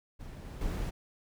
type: noise with level steps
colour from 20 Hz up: brown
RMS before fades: -44 / -42 / -34 dBFS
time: 0.19-0.91 s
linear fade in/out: 20 ms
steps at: 0.45 / 0.61 s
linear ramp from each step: 2 ms
effects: none